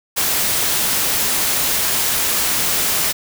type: noise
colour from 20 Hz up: white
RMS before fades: -18 dBFS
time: 0.16-3.13 s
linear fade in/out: 20 ms
effects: none